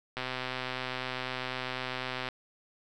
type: click train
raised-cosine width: 0.3 ms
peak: -18 dBFS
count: 272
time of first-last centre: 0.17-2.287 s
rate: 128 Hz
effects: none